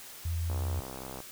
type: tone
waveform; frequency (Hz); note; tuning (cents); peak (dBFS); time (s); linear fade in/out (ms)
sine; 84; E2; +33; -29; 0.25-0.8; 5
type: click train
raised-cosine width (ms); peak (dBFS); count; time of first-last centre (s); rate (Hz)
1; -27; 47; 0.5-1.203; 65.4
effects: white hiss -47 dBFS RMS until 1.31 s